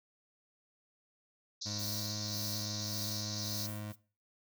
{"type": "band-pass noise", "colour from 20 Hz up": "pink", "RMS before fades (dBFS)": -41, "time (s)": [1.61, 3.67], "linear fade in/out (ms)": 10, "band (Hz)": [3900, 6400], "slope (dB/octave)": 96}
{"type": "tone with pitch glide", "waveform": "25% pulse", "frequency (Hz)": [103.83, 105.1], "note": ["G#2", "G#2"], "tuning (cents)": [0, 21], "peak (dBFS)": -36, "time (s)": [1.65, 3.93], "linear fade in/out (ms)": 20, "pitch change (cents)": 21, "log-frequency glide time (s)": [1.77, 1.85]}
{"type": "noise with tremolo", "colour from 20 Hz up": "violet", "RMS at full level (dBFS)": -42, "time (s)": [1.78, 3.96], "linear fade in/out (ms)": 20, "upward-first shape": "sine", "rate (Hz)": 1.8, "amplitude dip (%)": 90}
{"effects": ["noise-tail reverb RT60 0.4 s tail -21 dB re dry"]}